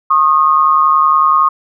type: tone pair together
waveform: sine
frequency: 1083.3 / 1234 Hz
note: C#6 / D#6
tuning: -40 / -15 cents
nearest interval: major second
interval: 225 cents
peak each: -10 dBFS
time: 0.1-1.49 s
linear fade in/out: 10 ms
effects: none